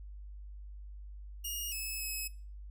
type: tone with pitch steps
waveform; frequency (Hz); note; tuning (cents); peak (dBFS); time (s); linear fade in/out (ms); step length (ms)
5% pulse; 2856 / 2591 / 2568; F7 / E7 / E7; +38 / -30 / -46; -28; 1.44-2.28; 10; 280
effects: noise-tail reverb RT60 0.4 s tail -21 dB re dry + added 50 Hz sine -44 dBFS peak until 2.7 s